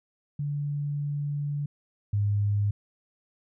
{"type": "tone pair in turn", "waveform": "sine", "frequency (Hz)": [144.9, 102.46], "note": ["D3", "G#2"], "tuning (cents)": [-23, -23], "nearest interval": "tritone", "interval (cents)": 600, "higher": "first", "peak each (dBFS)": [-27, -22], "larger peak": "second", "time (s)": [[0.39, 1.66], [2.13, 2.71]], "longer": "first", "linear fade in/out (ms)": 5, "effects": []}